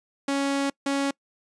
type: tone pair in turn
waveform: sawtooth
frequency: 277.7 / 277.7 Hz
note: C#4 / C#4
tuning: +3 / +3 cents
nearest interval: unison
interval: 0 cents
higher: neither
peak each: -19 dBFS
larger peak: neither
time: 0.28-0.7 / 0.86-1.11 s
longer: first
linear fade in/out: 5 ms
effects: noise-tail reverb RT60 0.1 s tail -25 dB re dry + resampled to 22050 Hz